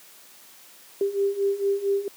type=beating tone pair; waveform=sine; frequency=394.7 / 399.1 Hz; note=G4 / G4; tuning=+12 / +31 cents; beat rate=4.4 Hz; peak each=-26 / -23 dBFS; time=1.01-2.08 s; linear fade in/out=2 ms; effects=white hiss -50 dBFS RMS until 2.16 s + high-pass 200 Hz 12 dB/octave